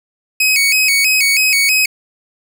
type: tone with vibrato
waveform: sawtooth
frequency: 2379 Hz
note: D7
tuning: 22 cents sharp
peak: -7 dBFS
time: 0.4-1.86 s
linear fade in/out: 5 ms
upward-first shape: square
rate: 3.1 Hz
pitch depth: 110 cents each way
effects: none